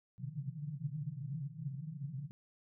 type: band-pass noise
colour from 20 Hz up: white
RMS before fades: -42 dBFS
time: 0.18-2.31 s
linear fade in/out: 0 ms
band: 130 to 160 Hz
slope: 96 dB/octave
effects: none